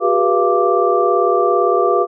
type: tone cluster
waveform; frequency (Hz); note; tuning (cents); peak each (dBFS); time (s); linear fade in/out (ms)
sine; 369.5 / 407.2 / 484.6 / 685 / 1174; F#4 / G#4 / B4 / F5 / D6; -2 / -34 / -33 / -34 / -1; -18; 0-2.07; 50
effects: none